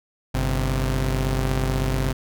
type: tone pair together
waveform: sawtooth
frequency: 48.96 / 130.7 Hz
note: G1 / C3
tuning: -1 / -1 cents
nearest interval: octave + perfect fourth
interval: 1700 cents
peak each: -19 / -20 dBFS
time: 0.34-2.13 s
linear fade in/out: 10 ms
effects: none